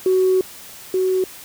sine tone pair in turn, 373.5 / 373.5 Hz, F#4 / F#4, +16 / +16 cents, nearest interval unison, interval 0 cents, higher neither, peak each -12 / -15 dBFS, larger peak first, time 0.06-0.41 / 0.94-1.24 s, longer first, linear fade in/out 2 ms, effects tanh soft clip ceiling -8 dBFS + white hiss -39 dBFS RMS until 1.44 s

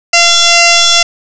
sine tone with frequency modulation, 1373 Hz, F6, 30 cents flat, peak -4 dBFS, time 0.13-1.03 s, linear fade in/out 5 ms, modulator 686 Hz, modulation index 7.6, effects none

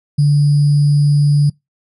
sine tone with sample-and-hold, 145.6 Hz, D3, 15 cents flat, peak -8 dBFS, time 0.18-1.5 s, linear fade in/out 10 ms, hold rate 4900 Hz, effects noise-tail reverb RT60 0.2 s tail -26 dB re dry + resampled to 24000 Hz

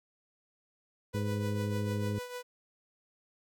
sawtooth tone with tremolo, 493.9 Hz, B4, in tune, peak -33 dBFS, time 1.13-2.43 s, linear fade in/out 20 ms, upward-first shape triangle, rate 6.7 Hz, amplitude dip 65%
harmonic tone, 103.9 Hz, G#2, 1 cent sharp, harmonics 1 / 2 / 3 / 4 / 5, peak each -32 / -36 / -43 / -41 / -47 dBFS, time 1.14-2.19 s, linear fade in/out 5 ms
effects none

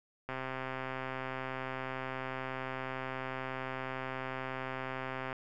click train, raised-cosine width 0.5 ms, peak -23 dBFS, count 661, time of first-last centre 0.29-5.328 s, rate 131 Hz, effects none

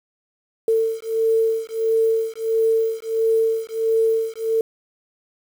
sine beating tone pair, 447.9 / 449.4 Hz, A4 / A4, +31 / +37 cents, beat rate 1.5 Hz, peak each -20 dBFS, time 0.68-4.61 s, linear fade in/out 2 ms, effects 7-bit

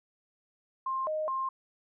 sine tone with pitch steps, 1057 / 620 / 1059 Hz, C6 / D#5 / C6, +17 / -6 / +21 cents, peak -29 dBFS, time 0.86-1.49 s, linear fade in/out 5 ms, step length 210 ms, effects none

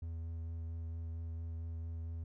triangle tone with vibrato, 82.41 Hz, E2, in tune, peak -37 dBFS, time 0.02-2.24 s, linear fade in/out 5 ms, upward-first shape triangle, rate 4.4 Hz, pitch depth 14 cents each way, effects none

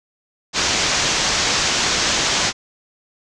white low-pass noise, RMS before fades -19 dBFS, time 0.53-2.53 s, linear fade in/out 50 ms, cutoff 6900 Hz, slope 48 dB/octave, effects none

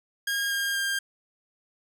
sawtooth tone with pitch steps, 1625 / 1612.8 / 1600.8 Hz, G#6 / G6 / G6, -38 / +49 / +36 cents, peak -22 dBFS, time 0.27-0.99 s, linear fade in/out 5 ms, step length 240 ms, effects none

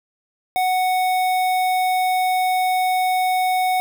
square tone with notch filter, 740 Hz, F#5, in tune, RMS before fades -19 dBFS, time 0.56-3.8 s, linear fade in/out 0 ms, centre 6100 Hz, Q 1.1, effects none

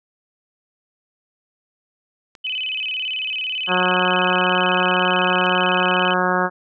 clicks, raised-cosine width 0.2 ms, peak -24 dBFS, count 2, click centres 2.352 / 5.46 s
sine tone with vibrato, 2775 Hz, F7, 12 cents flat, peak -22 dBFS, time 2.44-6.14 s, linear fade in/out 10 ms, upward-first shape square, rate 18 Hz, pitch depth 150 cents each way
harmonic tone, 182 Hz, F#3, 28 cents flat, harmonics 1 / 2 / 3 / 4 / 5 / 6 / 7 / 8 / 9, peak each -25 / -25 / -25 / -25 / -25 / -25 / -25 / -25 / -25 dBFS, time 3.67-6.5 s, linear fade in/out 50 ms
effects none

